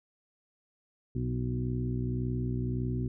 harmonic tone with a mistuned harmonic, 61.74 Hz, B1, in tune, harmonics 1 / 2 / 3 / 4 / 5 / 6, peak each -37 / -31 / -42 / -36 / -43 / -41 dBFS, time 1.15-3.08 s, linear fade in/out 5 ms, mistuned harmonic 5, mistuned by +20 cents, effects none

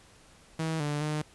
sawtooth tone with pitch steps, 160.6 / 147.3 / 151.9 Hz, E3 / D3 / D#3, -45 / +6 / -41 cents, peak -25 dBFS, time 0.59-1.22 s, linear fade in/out 5 ms, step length 210 ms, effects pink hiss -57 dBFS RMS until 1.34 s + resampled to 24000 Hz

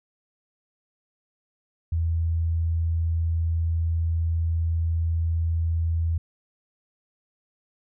sine tone, 82.6 Hz, E2, 4 cents sharp, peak -21 dBFS, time 1.92-6.18 s, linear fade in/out 5 ms, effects none

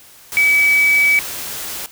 sine tone in noise, 2286 Hz, D7, 47 cents flat, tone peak -10 dBFS, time 0.37-1.19 s, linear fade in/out 0 ms, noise white, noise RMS -27 dBFS, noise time 0.32-1.86 s, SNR +14 dB, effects white hiss -44 dBFS RMS until 1.91 s

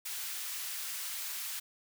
white high-pass noise, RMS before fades -39 dBFS, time 0.05-1.6 s, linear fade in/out 10 ms, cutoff 1300 Hz, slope 12 dB/octave, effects none

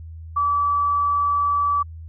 sine tone, 1152 Hz, D6, 34 cents flat, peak -17 dBFS, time 0.36-1.83 s, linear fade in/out 10 ms, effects added 81 Hz sine -34 dBFS peak until 2.08 s

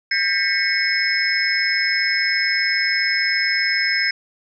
sine tone cluster, 1597 / 1820 / 1983 / 2195 / 5170 Hz, G6 / A#6 / B6 / C#7 / E8, +32 / -42 / +7 / -18 / -34 cents, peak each -23 / -28 / -24 / -22 / -22 dBFS, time 0.11-4.11 s, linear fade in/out 5 ms, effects none

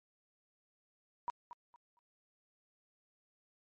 sine tone with echo, 961 Hz, B5, 48 cents flat, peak -33 dBFS, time 1.28-1.3 s, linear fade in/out 0 ms, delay 230 ms, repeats 3, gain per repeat -12 dB, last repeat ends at 1.99 s, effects MP3 32 kbps

